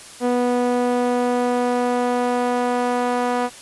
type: tone with band-pass filter sweep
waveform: sawtooth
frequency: 245.5 Hz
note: B3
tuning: 10 cents flat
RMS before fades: -20 dBFS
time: 0.2-3.5 s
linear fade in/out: 50 ms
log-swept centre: 500 to 810 Hz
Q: 1.1
effects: white hiss -40 dBFS RMS until 3.61 s + resampled to 24000 Hz